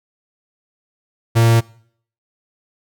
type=tone; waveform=45% pulse; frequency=115.2 Hz; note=A#2; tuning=20 cents flat; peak=-10 dBFS; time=1.35-1.61 s; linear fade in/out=20 ms; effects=noise-tail reverb RT60 0.6 s tail -23 dB re dry